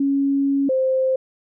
sine tone pair in turn, 277.2 / 523 Hz, C#4 / C5, 0 / -1 cents, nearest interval major seventh, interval 1099 cents, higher second, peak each -16 dBFS, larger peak neither, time 0-0.69 / 0.69-1.16 s, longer first, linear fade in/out 5 ms, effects none

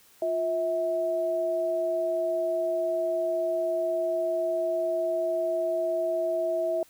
sine tone pair together, 352.2 / 649 Hz, F4 / E5, +15 / -27 cents, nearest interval major seventh, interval 1058 cents, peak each -32 / -25 dBFS, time 0.22-6.83 s, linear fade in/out 2 ms, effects white hiss -58 dBFS RMS until 6.89 s

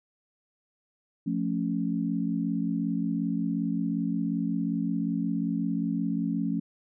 sine chord, F augmented, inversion none, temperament equal, 174.61 / 220 / 277.2 Hz, F3 / A3 / C#4, 0 / 0 / 0 cents, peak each -30 dBFS, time 1.26-6.6 s, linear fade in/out 10 ms, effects none

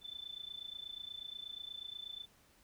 sine tone with amplitude modulation, 3520 Hz, A7, in tune, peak -40 dBFS, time 0.01-2.27 s, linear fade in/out 50 ms, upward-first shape sine, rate 28.3 Hz, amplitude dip 90%, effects pink hiss -67 dBFS RMS until 2.63 s

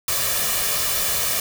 white noise with comb filter, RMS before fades -22 dBFS, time 0.08-1.4 s, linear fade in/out 2 ms, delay 1.7 ms, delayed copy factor +0.6, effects none

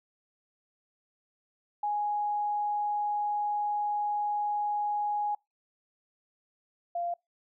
sine tone pair in turn, 830.6 / 692.6 Hz, G#5 / F5, 0 / -15 cents, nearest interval minor third, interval 315 cents, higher first, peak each -27 / -29 dBFS, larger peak first, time 1.83-5.35 / 6.95-7.14 s, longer first, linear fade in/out 5 ms, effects noise-tail reverb RT60 0.2 s tail -26 dB re dry

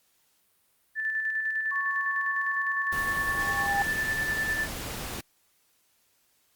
sine tone with tremolo, 1760 Hz, A6, in tune, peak -25 dBFS, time 0.95-4.68 s, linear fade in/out 50 ms, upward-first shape square, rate 9.9 Hz, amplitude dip 35%
sine tone, 1108.7 Hz, C#6, in tune, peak -32 dBFS, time 1.71-3.67 s, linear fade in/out 10 ms
sine tone with exponential growth, 802 Hz, G5, 39 cents sharp, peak -23 dBFS, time 2.9-3.82 s, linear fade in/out 0 ms, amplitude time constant 200 ms
pink noise, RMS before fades -36 dBFS, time 2.92-5.21 s, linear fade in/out 5 ms
effects white hiss -68 dBFS RMS until 6.55 s + Opus 48 kbps

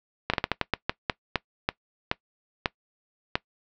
slowing click train, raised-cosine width 0.3 ms, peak -6 dBFS, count 14, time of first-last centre 0.3-3.355 s, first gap 36 ms, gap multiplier 1.28, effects noise-tail reverb RT60 0.1 s tail -21 dB re dry + low-pass 5000 Hz 12 dB/octave

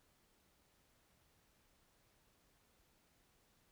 silence, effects pink hiss -74 dBFS RMS until 3.71 s

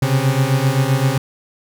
40% pulse beating tone pair, 130 / 137.7 Hz, C3 / C#3, -11 / -11 cents, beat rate 7.7 Hz, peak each -16 dBFS, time 0.02-1.18 s, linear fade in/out 5 ms, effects none

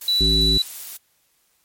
blue noise, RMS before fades -34 dBFS, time 0.01-0.97 s, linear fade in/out 5 ms
sine tone, 3951 Hz, B7, in tune, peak -16 dBFS, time 0.08-0.62 s, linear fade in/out 2 ms
harmonic tone, 54.8 Hz, A1, 6 cents flat, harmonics 1 / 3 / 5 / 7, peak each -20 / -25 / -27 / -28 dBFS, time 0.2-0.58 s, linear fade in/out 10 ms
effects white hiss -64 dBFS RMS until 1.64 s + MP3 64 kbps

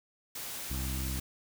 white noise, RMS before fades -40 dBFS, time 0.35-1.2 s, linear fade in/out 5 ms
harmonic tone, 65.41 Hz, C2, in tune, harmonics 1 / 2 / 3 / 4 / 5, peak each -34 / -40 / -44 / -46 / -48 dBFS, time 0.7-1.2 s, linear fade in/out 10 ms
effects none

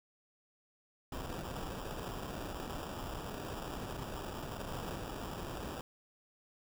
pink noise with sample-and-hold, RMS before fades -42 dBFS, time 1.12-5.81 s, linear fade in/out 2 ms, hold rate 2100 Hz, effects none

